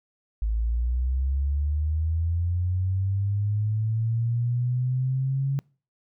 sine linear sweep, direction up, 52.8 to 138.59 Hz, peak -22 dBFS, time 0.42-5.59 s, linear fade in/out 0 ms, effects noise-tail reverb RT60 0.4 s tail -26 dB re dry

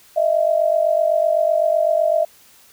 sine tone pair together, 622.3 / 670.2 Hz, D#5 / E5, 0 / +29 cents, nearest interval minor second, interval 129 cents, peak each -17 dBFS, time 0.16-2.25 s, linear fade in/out 10 ms, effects white hiss -50 dBFS RMS until 2.72 s

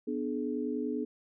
sine tone cluster, 247.6 / 297.7 / 425.5 Hz, B3 / D4 / G#4, +5 / +24 / +42 cents, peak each -34 / -35 / -36 dBFS, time 0.07-1.05 s, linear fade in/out 10 ms, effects none

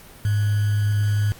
sine tone with sample-and-hold, 103.83 Hz, G#2, in tune, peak -17 dBFS, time 0.25-1.32 s, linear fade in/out 0 ms, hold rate 1575 Hz, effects pink hiss -45 dBFS RMS until 1.39 s + Opus 48 kbps

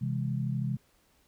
sine chord, C augmented, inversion none, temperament just, 130.81 / 163.52 / 204.4 Hz, C3 / E3 / G#3, 0 / -14 / -27 cents, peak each -30 / -35 / -35 dBFS, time 0.01-0.77 s, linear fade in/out 10 ms, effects pink hiss -67 dBFS RMS until 1.27 s

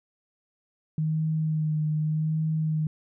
sine tone with vibrato, 155.56 Hz, D#3, in tune, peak -23 dBFS, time 0.98-2.87 s, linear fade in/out 2 ms, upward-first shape sine, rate 0.84 Hz, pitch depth 24 cents each way, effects none

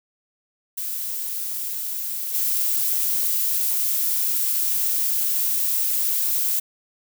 violet noise with level steps, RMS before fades -28 / -22 dBFS, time 0.77-6.6 s, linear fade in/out 10 ms, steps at 2.34 s, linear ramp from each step 2 ms, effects none

